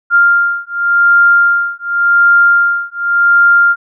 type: beating tone pair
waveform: sine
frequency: 1396.9 / 1397.79 Hz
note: F6 / F6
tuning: 0 / +1 cents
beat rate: 0.89 Hz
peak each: -10 dBFS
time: 0.1-3.76 s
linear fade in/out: 50 ms
effects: none